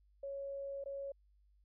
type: tone with dropouts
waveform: sine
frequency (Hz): 554.4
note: C#5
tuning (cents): 0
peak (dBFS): -40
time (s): 0.23-1.12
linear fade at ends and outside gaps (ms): 5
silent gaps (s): 0.84-0.858
effects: added 50 Hz sine -66 dBFS peak until 1.64 s